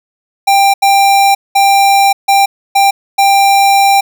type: tone bursts at uneven times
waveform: square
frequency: 791 Hz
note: G5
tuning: 15 cents sharp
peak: -6 dBFS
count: 6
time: 0.47-0.74 / 0.82-1.35 / 1.55-2.13 / 2.28-2.46 / 2.75-2.91 / 3.18-4.01 s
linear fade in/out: 10 ms
effects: none